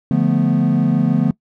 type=chord; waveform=triangle; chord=B half-diminished seventh; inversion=first; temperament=equal; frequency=146.83 / 174.61 / 220 / 246.9 Hz; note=D3 / F3 / A3 / B3; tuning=0 / 0 / 0 / 0 cents; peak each=-16 dBFS; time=0.11-1.31 s; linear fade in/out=2 ms; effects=noise-tail reverb RT60 0.1 s tail -22 dB re dry + tanh soft clip ceiling -1 dBFS